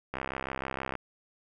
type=click train; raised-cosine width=0.5 ms; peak=-18 dBFS; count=55; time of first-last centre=0.14-0.953 s; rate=66.4 Hz; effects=none